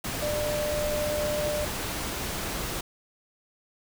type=tone in noise; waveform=sine; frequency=597 Hz; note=D5; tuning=28 cents sharp; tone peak=-27 dBFS; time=0.22-1.65 s; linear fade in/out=5 ms; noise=pink; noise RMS=-32 dBFS; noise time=0.04-2.81 s; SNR=+2 dB; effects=none